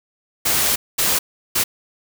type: noise bursts at uneven times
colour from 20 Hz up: white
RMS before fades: -18 dBFS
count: 3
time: 0.45-0.76 / 0.98-1.19 / 1.55-1.64 s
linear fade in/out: 10 ms
effects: none